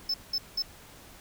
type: tone bursts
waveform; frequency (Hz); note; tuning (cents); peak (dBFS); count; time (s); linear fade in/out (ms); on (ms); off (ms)
triangle; 5260; E8; -5; -25; 3; 0.09-0.623; 5; 51; 190
effects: pink hiss -51 dBFS RMS until 1.2 s